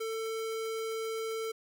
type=tone; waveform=square; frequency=446.2 Hz; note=A4; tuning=24 cents sharp; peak=-34 dBFS; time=0-1.52 s; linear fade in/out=10 ms; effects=none